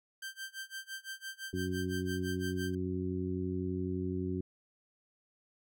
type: tone with tremolo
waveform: sawtooth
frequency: 1568 Hz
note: G6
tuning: in tune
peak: -35 dBFS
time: 0.22-2.75 s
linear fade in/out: 5 ms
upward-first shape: sine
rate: 5.9 Hz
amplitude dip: 95%
type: harmonic tone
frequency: 91.9 Hz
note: F#2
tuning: 11 cents flat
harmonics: 1 / 2 / 3 / 4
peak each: -38 / -38 / -38 / -38 dBFS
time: 1.53-4.41 s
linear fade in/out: 5 ms
effects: none